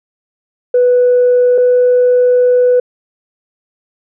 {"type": "tone pair in turn", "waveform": "sine", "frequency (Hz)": [493.9, 495.7], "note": ["B4", "B4"], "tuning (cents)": [0, 6], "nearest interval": "unison", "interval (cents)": 6, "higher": "second", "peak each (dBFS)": -5, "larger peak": "neither", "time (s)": [[0.74, 1.58], [1.58, 2.8]], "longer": "second", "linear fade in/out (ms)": 5, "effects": ["tanh soft clip ceiling -3 dBFS"]}